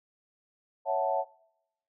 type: chord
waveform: sine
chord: F# minor seventh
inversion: second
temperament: equal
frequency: 554.4 / 659.3 / 740 / 880 Hz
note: C#5 / E5 / F#5 / A5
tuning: 0 / 0 / 0 / 0 cents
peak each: -31 dBFS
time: 0.85-1.25 s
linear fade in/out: 50 ms
effects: noise-tail reverb RT60 0.8 s tail -23 dB re dry